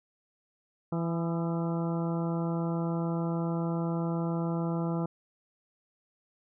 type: harmonic tone with a mistuned harmonic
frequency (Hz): 167.1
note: E3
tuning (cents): +24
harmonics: 1 / 2 / 3 / 4 / 5 / 6 / 7 / 8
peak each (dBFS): -29 / -35 / -39 / -41 / -43 / -45 / -46 / -47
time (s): 0.92-5.06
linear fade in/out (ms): 5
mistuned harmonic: 7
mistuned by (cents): +61
effects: none